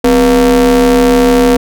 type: ring-modulated tone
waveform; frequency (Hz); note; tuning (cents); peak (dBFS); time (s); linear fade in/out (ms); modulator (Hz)
square; 111.1; A2; +17; -3; 0.04-1.57; 5; 370
effects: none